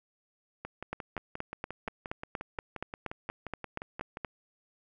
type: two click trains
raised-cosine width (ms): 0.5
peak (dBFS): -19 / -23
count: 15 / 21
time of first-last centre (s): 0.93-4.248 / 0.65-4.171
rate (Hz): 4.22 / 5.68
effects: none